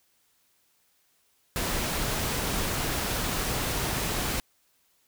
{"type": "noise", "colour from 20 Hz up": "pink", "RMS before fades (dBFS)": -29, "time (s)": [1.56, 4.4], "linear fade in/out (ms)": 0, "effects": ["white hiss -68 dBFS RMS until 5.07 s"]}